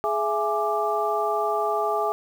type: tone cluster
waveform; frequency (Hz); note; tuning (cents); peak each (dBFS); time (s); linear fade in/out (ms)
sine; 420.3 / 668 / 836 / 1179; G#4 / E5 / G#5 / D6; +21 / +23 / +11 / +6; -27; 0.04-2.12; 0
effects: 8-bit

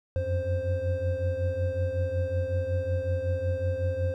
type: tone cluster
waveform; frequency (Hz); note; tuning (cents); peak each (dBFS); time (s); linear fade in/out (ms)
triangle; 87.4 / 92.8 / 524; F2 / F#2 / C5; +2 / +6 / +2; -28; 0.16-4.14; 0
effects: none

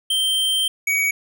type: tone pair in turn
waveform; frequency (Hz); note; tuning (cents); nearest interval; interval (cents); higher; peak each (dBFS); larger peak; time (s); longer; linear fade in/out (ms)
square; 3136 / 2257; G7 / C#7; 0 / +31; tritone; 569; first; -18; neither; 0.1-0.68 / 0.87-1.11; first; 5
effects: none

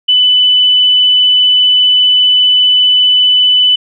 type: tone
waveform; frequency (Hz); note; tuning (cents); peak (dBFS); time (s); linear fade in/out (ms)
sine; 2995; F#7; +20; -5; 0.08-3.76; 10
effects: none

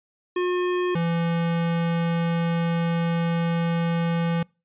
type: tone pair in turn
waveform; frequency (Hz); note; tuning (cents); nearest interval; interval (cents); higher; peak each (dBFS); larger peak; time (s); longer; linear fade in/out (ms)
square; 359.4 / 168.25; F4 / E3; +50 / +36; octave + minor second; 1314; first; -22 / -22; neither; 0.36-0.95 / 0.95-4.43; second; 5
effects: noise-tail reverb RT60 0.3 s tail -26 dB re dry + resampled to 8000 Hz

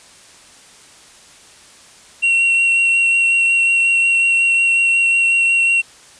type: tone with vibrato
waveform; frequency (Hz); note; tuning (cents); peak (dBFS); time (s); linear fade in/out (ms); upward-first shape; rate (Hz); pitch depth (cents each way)
triangle; 2734; F7; -37; -10; 2.22-5.82; 20; sine; 5.5; 10
effects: white hiss -44 dBFS RMS until 6.19 s + resampled to 22050 Hz

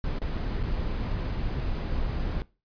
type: noise with dropouts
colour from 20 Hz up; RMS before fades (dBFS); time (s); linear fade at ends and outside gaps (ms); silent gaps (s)
brown; -29; 0.04-2.42; 1; 0.188-0.217 / 0.629-0.635
effects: noise-tail reverb RT60 0.3 s tail -20 dB re dry + resampled to 11025 Hz

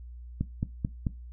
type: click train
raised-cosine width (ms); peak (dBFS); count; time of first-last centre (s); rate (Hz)
5; -15; 4; 0.41-1.068; 4.56
effects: noise-tail reverb RT60 0.2 s tail -17 dB re dry + added 60 Hz sine -41 dBFS peak until 1.32 s

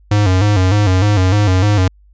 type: tone with vibrato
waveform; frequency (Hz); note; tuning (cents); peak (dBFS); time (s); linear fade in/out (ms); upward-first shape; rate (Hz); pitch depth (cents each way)
square; 98.2; G2; +4; -10; 0.11-1.88; 5; square; 3.3; 100
effects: added 50 Hz sine -44 dBFS peak until 2.13 s + resampled to 16000 Hz

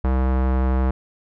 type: tone with low-pass filter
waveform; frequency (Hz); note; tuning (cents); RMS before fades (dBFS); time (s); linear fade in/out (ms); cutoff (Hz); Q
square; 64.7; C2; -19; -19; 0.04-0.91; 5; 1200; 1.1
effects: none

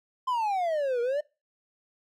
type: exponential two-way sweep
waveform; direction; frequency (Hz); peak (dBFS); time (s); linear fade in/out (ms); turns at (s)
triangle; down then up; 1046.5 to 466.2 to 610; -23; 0.27-1.21; 10; 1.01
effects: noise-tail reverb RT60 0.3 s tail -24 dB re dry

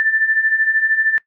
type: beating tone pair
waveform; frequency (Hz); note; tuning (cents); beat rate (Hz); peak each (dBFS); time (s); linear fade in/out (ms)
sine; 1760 / 1773; A6 / A6; 0 / +13; 13; -20 / -15; 0-1.18; 0
effects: noise-tail reverb RT60 0.1 s tail -20 dB re dry

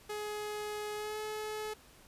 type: tone with pitch glide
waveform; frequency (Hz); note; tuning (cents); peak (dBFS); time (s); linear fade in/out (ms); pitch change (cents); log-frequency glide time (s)
sawtooth; 420.4 to 428.5; G#4 to A4; +21 to -46; -33; 0.09-1.74; 10; +33; 0.95-1.19
effects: pink hiss -59 dBFS RMS until 2.07 s + resampled to 32000 Hz

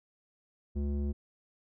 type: tone with low-pass filter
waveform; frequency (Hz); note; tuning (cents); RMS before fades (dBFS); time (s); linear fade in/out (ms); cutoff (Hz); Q
square; 71.4; D2; -48; -32; 0.75-1.13; 20; 300; 1.6
effects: none

